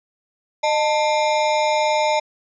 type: ring-modulated tone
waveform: square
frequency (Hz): 750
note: F#5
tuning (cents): +23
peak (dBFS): -14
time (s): 0.63-2.2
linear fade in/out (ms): 10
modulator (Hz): 139
effects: resampled to 16000 Hz